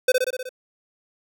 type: tone with echo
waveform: square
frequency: 510 Hz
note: C5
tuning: 44 cents flat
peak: -14 dBFS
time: 0.08-0.12 s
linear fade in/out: 5 ms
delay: 62 ms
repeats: 6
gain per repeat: -3 dB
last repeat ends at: 0.492 s
effects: none